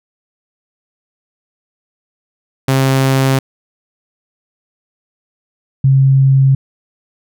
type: tone pair in turn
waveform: sawtooth / sine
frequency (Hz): 133.8 / 134.89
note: C3 / C#3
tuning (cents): +39 / -47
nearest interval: unison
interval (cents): 14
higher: second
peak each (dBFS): -6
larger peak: neither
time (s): 2.68-3.39 / 5.84-6.55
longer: neither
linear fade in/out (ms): 5
effects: none